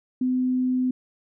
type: tone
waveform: sine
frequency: 254.3 Hz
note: C4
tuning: 49 cents flat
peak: -20 dBFS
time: 0.21-0.91 s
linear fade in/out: 5 ms
effects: none